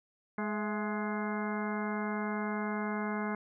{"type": "harmonic tone with a mistuned harmonic", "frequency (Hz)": 210, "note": "G#3", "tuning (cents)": 19, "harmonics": [1, 2, 3, 4, 5, 6, 7, 8, 10], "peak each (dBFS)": [-34, -40, -43, -42, -42, -45, -44, -46, -45], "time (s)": [0.38, 3.35], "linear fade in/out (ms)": 2, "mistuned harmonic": 3, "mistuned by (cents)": 68, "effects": []}